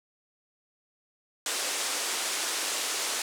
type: band-pass noise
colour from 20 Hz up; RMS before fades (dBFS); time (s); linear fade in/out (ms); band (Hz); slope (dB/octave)
white; -31; 1.46-3.22; 2; 310 to 9300; 24
effects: none